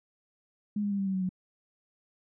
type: tone with pitch steps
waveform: sine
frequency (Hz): 207.8 / 203.6 / 199.57 / 195.57 / 191.66 / 187.82 / 184.06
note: G#3 / G#3 / G3 / G3 / G3 / F#3 / F#3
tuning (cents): +1 / -34 / +31 / -4 / -39 / +26 / -9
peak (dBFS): -27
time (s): 0.76-1.292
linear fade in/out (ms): 5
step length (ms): 76
effects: none